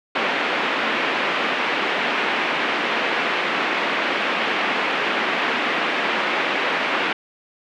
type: band-pass noise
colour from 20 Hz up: white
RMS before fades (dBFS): -22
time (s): 0.15-7.13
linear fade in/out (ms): 5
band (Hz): 220 to 2700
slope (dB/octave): 24
effects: none